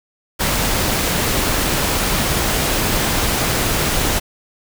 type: noise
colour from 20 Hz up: pink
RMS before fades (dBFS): -18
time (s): 0.39-4.2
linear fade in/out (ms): 20
effects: none